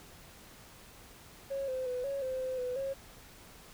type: tone with pitch steps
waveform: triangle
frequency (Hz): 548 / 517 / 499.8 / 554 / 519 / 516 / 499.3 / 543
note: C#5 / C5 / B4 / C#5 / C5 / C5 / B4 / C#5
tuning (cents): -20 / -21 / +21 / -1 / -14 / -24 / +19 / -36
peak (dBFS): -29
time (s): 1.5-2.94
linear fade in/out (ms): 20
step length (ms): 180
effects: tanh soft clip ceiling -30 dBFS + pink hiss -54 dBFS RMS until 3.73 s